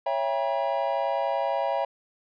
triangle chord, C# diminished seventh, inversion none, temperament just, 554.4 / 665.2 / 798.3 / 957.9 Hz, C#5 / E5 / G5 / Bb5, 0 / +16 / +31 / +47 cents, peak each -27 / -27 / -28 / -29 dBFS, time 0.06-1.85 s, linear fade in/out 5 ms, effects resampled to 11025 Hz

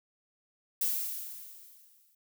violet noise with exponential decay, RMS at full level -28 dBFS, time 0.81-2.15 s, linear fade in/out 5 ms, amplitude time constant 290 ms, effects none

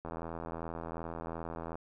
click train, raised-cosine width 1 ms, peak -26 dBFS, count 142, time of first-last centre 0.05-1.755 s, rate 82.7 Hz, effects none

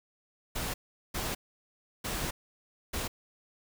pink noise bursts at uneven times, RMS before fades -34 dBFS, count 4, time 0.55-0.74 / 1.14-1.35 / 2.04-2.31 / 2.93-3.08 s, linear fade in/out 10 ms, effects none

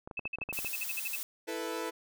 clicks, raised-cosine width 1 ms, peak -28 dBFS, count 10, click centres 0.075 / 0.112 / 0.193 / 0.255 / 0.386 / 0.417 / 0.489 / 0.527 / 0.589 / 0.647 s
sine tone bursts, 2610 Hz, E7, 18 cents flat, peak -33 dBFS, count 13, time 0.17-1.158 s, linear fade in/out 5 ms, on 28 ms, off 52 ms
blue noise, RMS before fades -38 dBFS, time 0.53-1.23 s, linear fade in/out 0 ms
sawtooth chord, E suspended fourth, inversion none, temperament equal, 329.6 / 440 / 493.9 Hz, E4 / A4 / B4, 0 / 0 / 0 cents, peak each -35 dBFS, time 1.47-1.91 s, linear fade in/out 20 ms
effects none

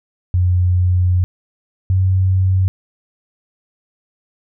sine tone pair in turn, 90.1 / 93.9 Hz, F#2 / F#2, -45 / +26 cents, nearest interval minor second, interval 71 cents, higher second, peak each -11 dBFS, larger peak neither, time 0.34-1.24 / 1.9-2.68 s, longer first, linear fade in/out 0 ms, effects none

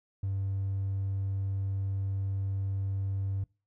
triangle tone, 97.5 Hz, G2, 9 cents flat, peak -26 dBFS, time 0.23-3.44 s, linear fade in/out 5 ms, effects noise-tail reverb RT60 0.3 s tail -25 dB re dry + tanh soft clip ceiling -24 dBFS

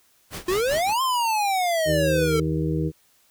pink noise with tremolo, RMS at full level -32 dBFS, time 0.3-0.94 s, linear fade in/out 50 ms, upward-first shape sine, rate 5.1 Hz, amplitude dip 90%
square exponential two-way sweep, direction up then down, 349.2 to 1067 to 441.8 Hz, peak -21 dBFS, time 0.48-2.4 s, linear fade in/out 5 ms, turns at 1.02 s
harmonic tone, 79 Hz, D#2, 27 cents sharp, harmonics 1 / 2 / 4 / 5 / 6, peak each -30 / -24 / -27 / -32 / -32 dBFS, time 1.85-2.92 s, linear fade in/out 50 ms
effects white hiss -61 dBFS RMS until 3.3 s

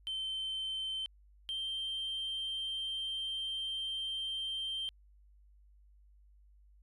sine tone pair in turn, 3096 / 3145 Hz, G7 / G7, -22 / +5 cents, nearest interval unison, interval 27 cents, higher second, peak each -33 / -33 dBFS, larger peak neither, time 0.07-1.06 / 1.49-4.89 s, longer second, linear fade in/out 0 ms, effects tanh soft clip ceiling -33 dBFS + added 50 Hz sine -59 dBFS peak until 6.82 s

